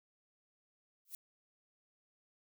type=noise with exponential growth; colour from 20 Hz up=violet; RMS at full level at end=-41 dBFS; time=1.05-1.15 s; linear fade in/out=1 ms; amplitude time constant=21 ms; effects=none